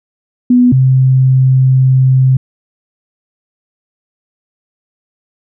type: tone pair in turn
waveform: sine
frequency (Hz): 246.9 / 130.79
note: B3 / C3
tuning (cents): 0 / 0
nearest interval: major seventh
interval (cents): 1100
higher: first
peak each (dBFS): -4 / -5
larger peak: first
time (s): 0.5-0.72 / 0.72-2.37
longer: second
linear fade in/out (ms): 5
effects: none